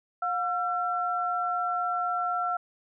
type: tone pair together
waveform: sine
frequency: 716.2 / 1352 Hz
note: F5 / E6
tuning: +43 / +43 cents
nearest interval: major seventh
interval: 1100 cents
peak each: -29 / -28 dBFS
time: 0.22-2.57 s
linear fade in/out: 5 ms
effects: none